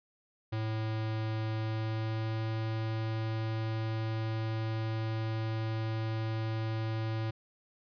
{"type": "tone with pitch glide", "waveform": "square", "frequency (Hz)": [110, 111.02], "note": ["A2", "A2"], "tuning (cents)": [0, 16], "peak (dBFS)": -32, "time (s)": [0.52, 7.31], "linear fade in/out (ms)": 10, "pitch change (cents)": 16, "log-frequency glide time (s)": [1.56, 2.42], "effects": ["resampled to 11025 Hz"]}